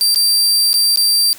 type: tone with dropouts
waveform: sawtooth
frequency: 4699 Hz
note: D8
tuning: in tune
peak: -8 dBFS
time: 0.01-1.33 s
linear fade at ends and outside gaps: 0 ms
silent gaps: 0.146-0.159 / 0.731-0.741 / 0.959-0.973 s
effects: white hiss -38 dBFS RMS until 1.38 s + high-pass 60 Hz 12 dB/octave